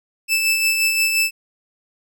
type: tone with tremolo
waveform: sawtooth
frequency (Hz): 2635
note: E7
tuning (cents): -1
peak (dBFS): -11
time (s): 0.28-1.31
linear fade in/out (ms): 50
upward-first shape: sine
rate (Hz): 5.7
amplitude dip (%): 40
effects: none